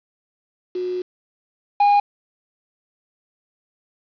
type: tone pair in turn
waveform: sine / triangle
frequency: 363.7 / 816.5 Hz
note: F#4 / G#5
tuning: -30 / -30 cents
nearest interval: octave + major second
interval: 1400 cents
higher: second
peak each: -22 / -10 dBFS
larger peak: second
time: 0.75-1.02 / 1.8-2 s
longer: first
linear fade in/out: 5 ms
effects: resampled to 11025 Hz + 7-bit